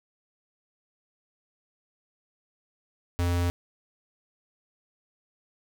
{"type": "tone", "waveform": "square", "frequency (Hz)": 87.31, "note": "F2", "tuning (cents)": 0, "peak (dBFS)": -24, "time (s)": [3.19, 3.5], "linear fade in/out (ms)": 0, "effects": []}